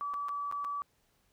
sine tone with dropouts, 1150 Hz, D6, 37 cents flat, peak -33 dBFS, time 0.01-0.82 s, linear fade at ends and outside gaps 0 ms, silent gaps 0.137-0.141 / 0.285-0.291 / 0.514-0.524 / 0.644-0.648 s, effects pink hiss -72 dBFS RMS until 1.32 s

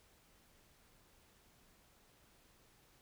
silence, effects pink hiss -68 dBFS RMS until 3.01 s

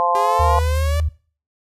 harmonic tone, 173.8 Hz, F3, 8 cents flat, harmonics 3 / 4 / 5 / 6, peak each -24 / -21 / -20 / -19 dBFS, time 0-0.59 s, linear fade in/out 0 ms
sawtooth exponential sweep, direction up, 399.9 to 586 Hz, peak -21 dBFS, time 0.15-1 s, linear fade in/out 0 ms
sine tone with vibrato, 76.8 Hz, D#2, 22 cents flat, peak -16 dBFS, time 0.39-1.09 s, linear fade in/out 10 ms, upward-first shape square, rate 5.3 Hz, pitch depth 37 cents each way
blue noise with exponential decay, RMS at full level -36 dBFS, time 0.75-1.08 s, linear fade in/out 1 ms, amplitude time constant 70 ms
effects noise-tail reverb RT60 0.4 s tail -20 dB re dry + resampled to 32000 Hz

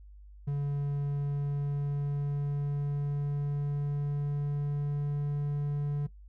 triangle tone with pitch glide, 142.6 to 144.76 Hz, C#3 to D3, +49 to -25 cents, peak -26 dBFS, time 0.47-6.07 s, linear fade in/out 10 ms, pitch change +26 cents, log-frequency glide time 1.09-5.26 s, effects noise-tail reverb RT60 0.1 s tail -17 dB re dry + added 50 Hz sine -48 dBFS peak until 6.28 s

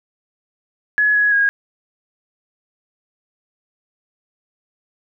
sine tone with pitch steps, 1693 / 1676 / 1638 Hz, G#6 / G#6 / G#6, +33 / +15 / -24 cents, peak -12 dBFS, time 0.98-1.49 s, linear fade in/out 0 ms, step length 170 ms, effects none

